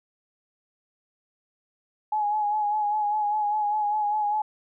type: tone with vibrato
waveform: sine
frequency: 840 Hz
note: G#5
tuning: 19 cents sharp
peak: -22 dBFS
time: 2.12-4.42 s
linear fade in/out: 5 ms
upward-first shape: sine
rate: 5 Hz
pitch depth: 37 cents each way
effects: none